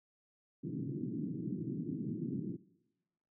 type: band-pass noise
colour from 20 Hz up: pink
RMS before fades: -39 dBFS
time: 0.63-2.57 s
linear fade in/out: 20 ms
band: 130 to 340 Hz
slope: 48 dB/octave
effects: noise-tail reverb RT60 1.0 s tail -21 dB re dry